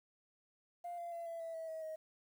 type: tone with pitch steps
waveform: sine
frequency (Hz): 698.5 / 688.5 / 678.6 / 668.9 / 659.3 / 649.8 / 640.5 / 631.3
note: F5 / F5 / F5 / E5 / E5 / E5 / E5 / D#5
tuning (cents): 0 / -25 / -50 / +25 / 0 / -25 / -50 / +25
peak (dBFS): -40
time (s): 0.84-1.96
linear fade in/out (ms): 10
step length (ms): 140
effects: tanh soft clip ceiling -38 dBFS + 11-bit